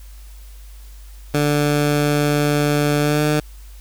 15% pulse tone with pitch glide, 146.83 to 150.52 Hz, D3 to D3, 0 to +43 cents, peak -9 dBFS, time 1.34-3.4 s, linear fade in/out 5 ms, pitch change +43 cents, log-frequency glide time 3-3.25 s, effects added 50 Hz sine -36 dBFS peak until 3.8 s + white hiss -50 dBFS RMS until 3.8 s

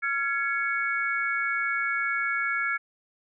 sine tone cluster, 1375 / 1678 / 2220 Hz, F6 / G#6 / C#7, -27 / +17 / +2 cents, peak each -29 dBFS, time 0.02-2.78 s, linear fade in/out 20 ms, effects none

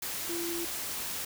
sine tone in noise, 340 Hz, F4, 46 cents flat, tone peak -34 dBFS, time 0.29-0.65 s, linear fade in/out 5 ms, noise white, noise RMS -36 dBFS, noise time 0.02-1.25 s, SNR -1 dB, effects none

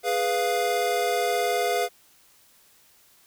square chord, F diminished, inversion first, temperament equal, 415.3 / 493.9 / 698.5 Hz, Ab4 / Cb5 / F5, 0 / 0 / 0 cents, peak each -29 / -28 / -26 dBFS, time 0.03-1.89 s, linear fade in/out 50 ms, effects white hiss -58 dBFS RMS until 3.26 s

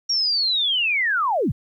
sine linear sweep, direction down, 5640 to 70 Hz, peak -18 dBFS, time 0.09-1.52 s, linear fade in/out 10 ms, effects 10-bit

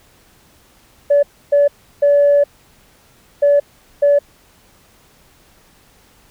sine tone bursts at uneven times, 574 Hz, D5, 40 cents flat, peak -7 dBFS, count 5, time 1.1-1.23 / 1.52-1.68 / 2.02-2.44 / 3.42-3.6 / 4.02-4.19 s, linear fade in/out 10 ms, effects tanh soft clip ceiling -5 dBFS + pink hiss -51 dBFS RMS until 6.3 s

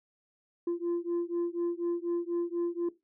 sine beating tone pair, 342.7 / 346.8 Hz, F4 / F4, -33 / -12 cents, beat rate 4.1 Hz, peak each -30 dBFS, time 0.67-2.89 s, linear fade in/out 5 ms, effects noise-tail reverb RT60 0.2 s tail -17 dB re dry + tanh soft clip ceiling -26 dBFS

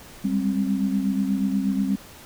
sine tone cluster, 196.7 / 205 / 265.1 Hz, G3 / G#3 / C4, +6 / -22 / +23 cents, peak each -23 / -28 / -25 dBFS, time 0.24-1.96 s, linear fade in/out 10 ms, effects pink hiss -45 dBFS RMS until 2.25 s

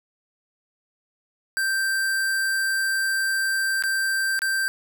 square tone with dropouts, 1568 Hz, G6, in tune, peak -22 dBFS, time 1.57-4.68 s, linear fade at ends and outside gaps 0 ms, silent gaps 3.824-3.837 / 4.391-4.419 s, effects none

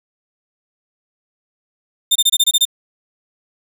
sawtooth tone bursts, 3616 Hz, A7, 47 cents sharp, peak -7 dBFS, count 8, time 2.11-2.653 s, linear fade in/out 10 ms, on 46 ms, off 25 ms, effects none

